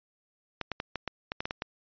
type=clicks; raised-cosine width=0.3 ms; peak=-16 dBFS; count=10; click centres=0.613 / 0.717 / 0.801 / 0.957 / 1.077 / 1.319 / 1.405 / 1.455 / 1.509 / 1.621 s; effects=resampled to 11025 Hz